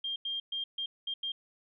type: tone bursts at uneven times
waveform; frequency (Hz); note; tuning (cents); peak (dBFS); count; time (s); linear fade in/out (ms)
sine; 3202; G7; +36; -32; 6; 0.04-0.16 / 0.25-0.4 / 0.52-0.64 / 0.78-0.86 / 1.07-1.14 / 1.23-1.32; 5
effects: none